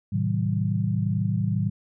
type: chord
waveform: sine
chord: A diminished seventh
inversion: none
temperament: just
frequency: 110 / 132 / 158.4 / 190.08 Hz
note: A2 / C3 / Eb3 / Gb3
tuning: 0 / +16 / +31 / +47 cents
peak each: -25 / -31 / -28 / -27 dBFS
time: 0.12-1.7 s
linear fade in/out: 10 ms
effects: none